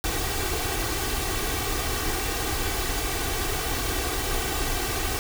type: noise with comb filter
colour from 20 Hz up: pink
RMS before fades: -27 dBFS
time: 0.04-5.19 s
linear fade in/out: 0 ms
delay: 2.6 ms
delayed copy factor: +0.7
effects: none